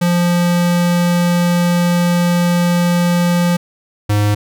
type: tone pair in turn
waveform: square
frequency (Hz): 174.61 / 103.82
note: F3 / G#2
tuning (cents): 0 / 0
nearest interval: major sixth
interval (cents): 900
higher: first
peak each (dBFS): -12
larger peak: neither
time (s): 0.01-3.57 / 4.09-4.35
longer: first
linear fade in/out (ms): 10
effects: none